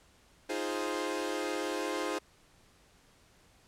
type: chord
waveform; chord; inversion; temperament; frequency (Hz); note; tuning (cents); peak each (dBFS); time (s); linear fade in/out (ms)
sawtooth; F minor seventh; third; equal; 311.1 / 349.2 / 415.3 / 523.3; Eb4 / F4 / Ab4 / C5; 0 / 0 / 0 / 0; -34; 0.49-2.19; 10
effects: pink hiss -63 dBFS RMS until 3.67 s + low-pass 10000 Hz 12 dB/octave